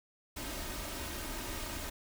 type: noise with comb filter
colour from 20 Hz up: pink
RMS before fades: -40 dBFS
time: 0.36-1.9 s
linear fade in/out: 10 ms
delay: 3.2 ms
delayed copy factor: +0.6
effects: none